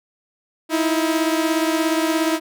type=beating tone pair; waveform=sawtooth; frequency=317.7 / 334.7 Hz; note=D#4 / E4; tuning=+36 / +26 cents; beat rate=17 Hz; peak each=-15 / -19 dBFS; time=0.69-2.4 s; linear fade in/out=50 ms; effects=none